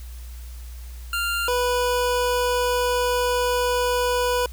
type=tone pair in turn; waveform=25% pulse; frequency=1393 / 492.5 Hz; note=F6 / B4; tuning=-5 / -5 cents; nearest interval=octave + tritone; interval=1800 cents; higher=first; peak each=-19 / -16 dBFS; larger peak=second; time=1.13-1.48 / 1.48-4.46 s; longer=second; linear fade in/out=2 ms; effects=added 60 Hz sine -34 dBFS peak until 4.52 s + white hiss -49 dBFS RMS until 4.52 s